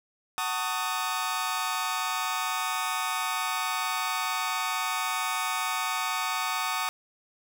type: chord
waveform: sawtooth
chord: D# half-diminished seventh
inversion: first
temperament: just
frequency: 746.7 / 896 / 1120.1 / 1244.5 Hz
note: F#5 / A5 / C#6 / D#6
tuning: +16 / +31 / +18 / 0 cents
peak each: -31 / -30 / -30 / -28 dBFS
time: 0.38-6.89 s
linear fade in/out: 0 ms
effects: none